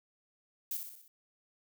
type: noise with echo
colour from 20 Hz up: violet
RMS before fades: -36 dBFS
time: 0.71-0.77 s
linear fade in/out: 2 ms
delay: 62 ms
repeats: 5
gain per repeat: -5 dB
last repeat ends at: 1.08 s
effects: none